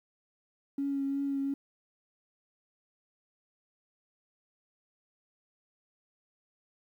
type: tone with vibrato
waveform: triangle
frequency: 277.2 Hz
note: C#4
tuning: in tune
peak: -25 dBFS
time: 0.78-1.54 s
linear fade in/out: 5 ms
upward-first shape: triangle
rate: 2.8 Hz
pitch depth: 20 cents each way
effects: tanh soft clip ceiling -27 dBFS + 11-bit